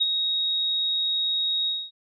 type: tone with ADSR envelope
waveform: sine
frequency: 3771 Hz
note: A#7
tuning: 19 cents sharp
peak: -17 dBFS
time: 0-1.91 s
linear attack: 17 ms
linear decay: 30 ms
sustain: -5 dB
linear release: 240 ms
effects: none